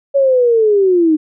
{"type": "linear sweep", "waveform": "sine", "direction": "down", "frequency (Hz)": [562, 302], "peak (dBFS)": -8, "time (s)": [0.14, 1.17], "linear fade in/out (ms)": 20, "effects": []}